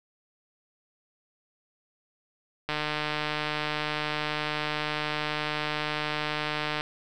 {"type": "click train", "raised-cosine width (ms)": 0.3, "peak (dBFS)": -13, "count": 623, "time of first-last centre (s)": [2.69, 6.809], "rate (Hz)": 151, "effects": []}